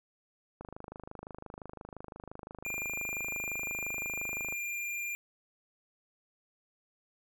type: click train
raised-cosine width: 1 ms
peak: -29 dBFS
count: 102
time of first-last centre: 0.61-4.525 s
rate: 25.8 Hz
type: tone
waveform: square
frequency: 2396 Hz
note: D7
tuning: 34 cents sharp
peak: -35 dBFS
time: 2.65-5.15 s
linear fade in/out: 0 ms
effects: none